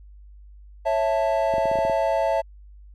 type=chord; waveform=triangle; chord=A major; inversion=first; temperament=just; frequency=550 / 660 / 880 Hz; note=C#5 / E5 / A5; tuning=-14 / +2 / 0 cents; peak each=-23 / -20 / -24 dBFS; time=0.85-2.42 s; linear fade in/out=20 ms
type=clicks; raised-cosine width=2 ms; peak=-20 dBFS; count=8; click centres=1.539 / 1.582 / 1.656 / 1.715 / 1.756 / 1.788 / 1.851 / 1.898 s
effects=added 50 Hz sine -43 dBFS peak until 2.94 s